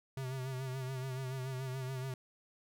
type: tone with vibrato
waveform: square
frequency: 130.81 Hz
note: C3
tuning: in tune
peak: -38 dBFS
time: 0.17-2.14 s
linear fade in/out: 2 ms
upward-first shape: sine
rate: 7 Hz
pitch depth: 50 cents each way
effects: none